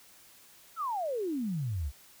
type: exponential sweep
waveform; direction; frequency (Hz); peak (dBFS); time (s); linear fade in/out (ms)
sine; down; 1397 to 62.4; -30; 0.76-1.92; 50
effects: white hiss -57 dBFS RMS until 2.2 s